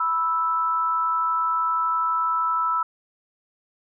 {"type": "tone pair together", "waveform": "sine", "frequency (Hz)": [985.9, 1317], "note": ["B5", "E6"], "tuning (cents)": [-3, -2], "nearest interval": "perfect fourth", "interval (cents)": 501, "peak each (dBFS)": [-26, -21], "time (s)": [0, 2.83], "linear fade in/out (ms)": 5, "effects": []}